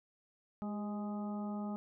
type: harmonic tone with a mistuned harmonic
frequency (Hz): 207.7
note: G#3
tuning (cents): 0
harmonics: 1 / 2 / 3 / 4 / 5 / 6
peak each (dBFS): -37 / -51 / -49 / -48 / -59 / -52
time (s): 0.62-1.76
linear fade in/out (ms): 0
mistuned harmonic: 2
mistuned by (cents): -55
effects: none